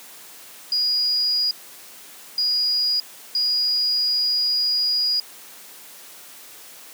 sine tone bursts at uneven times, 4887 Hz, D#8, 32 cents flat, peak -18 dBFS, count 3, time 0.72-1.51 / 2.38-3 / 3.35-5.2 s, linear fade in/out 2 ms, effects white hiss -43 dBFS RMS until 6.93 s + high-pass 200 Hz 12 dB/octave

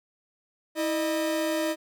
45% pulse tone pair together, 323.7 / 611 Hz, E4 / D#5, -31 / -32 cents, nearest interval major seventh, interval 1099 cents, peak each -28 dBFS, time 0.75-1.76 s, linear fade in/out 50 ms, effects none

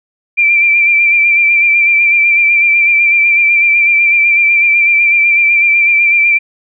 sine tone with vibrato, 2359 Hz, D7, 7 cents sharp, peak -6 dBFS, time 0.37-6.39 s, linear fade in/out 20 ms, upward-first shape sine, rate 8 Hz, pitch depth 34 cents each way, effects none

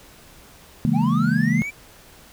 sine chord, A# half-diminished seventh, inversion first, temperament equal with one note detuned, 137.55 / 164.81 / 207.7 / 233.1 Hz, C#3 / E3 / G#3 / A#3, -13 / 0 / 0 / 0 cents, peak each -24 / -22 / -22 / -21 dBFS, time 0.85-1.62 s, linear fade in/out 0 ms
triangle linear sweep, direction up, 730 to 2362 Hz, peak -25 dBFS, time 0.93-1.71 s, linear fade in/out 20 ms
effects pink hiss -48 dBFS RMS until 2.32 s

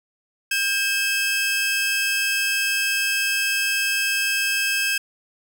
sawtooth tone pair together, 1596.6 / 2600 Hz, G6 / E7, +31 / -24 cents, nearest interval minor sixth, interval 845 cents, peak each -20 / -19 dBFS, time 0.51-4.98 s, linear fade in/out 5 ms, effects none

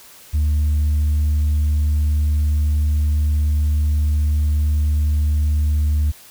sine tone, 75 Hz, D2, 37 cents sharp, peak -12 dBFS, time 0.33-6.12 s, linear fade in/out 20 ms, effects tanh soft clip ceiling -13 dBFS + white hiss -44 dBFS RMS until 6.3 s

